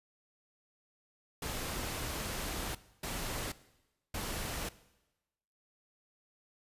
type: noise bursts at uneven times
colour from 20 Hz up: pink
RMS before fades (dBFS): -38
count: 3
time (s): 1.42-2.75 / 3.03-3.52 / 4.14-4.69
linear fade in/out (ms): 5
effects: noise-tail reverb RT60 1.0 s tail -18 dB re dry + resampled to 32000 Hz